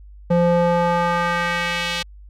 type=tone with band-pass filter sweep; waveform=square; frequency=172.9 Hz; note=F3; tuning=17 cents flat; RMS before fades=-19 dBFS; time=0.3-2.03 s; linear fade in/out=10 ms; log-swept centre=400 to 3500 Hz; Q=1.4; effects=added 50 Hz sine -39 dBFS peak until 2.29 s